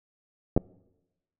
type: clicks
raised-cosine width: 2 ms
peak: -9 dBFS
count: 2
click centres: 0.565 / 0.576 s
effects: noise-tail reverb RT60 1.0 s tail -24 dB re dry